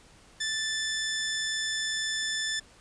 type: tone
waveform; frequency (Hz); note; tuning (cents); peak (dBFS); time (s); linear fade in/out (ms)
15% pulse; 1758; A6; -2; -22; 0.4-2.6; 10
effects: pink hiss -56 dBFS RMS until 2.8 s + resampled to 22050 Hz